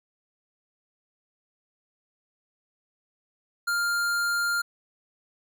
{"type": "tone with hard clipping", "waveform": "sine", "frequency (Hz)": 1400, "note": "F6", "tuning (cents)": 4, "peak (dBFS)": -25, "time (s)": [3.67, 4.62], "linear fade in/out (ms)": 10, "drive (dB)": 18, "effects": []}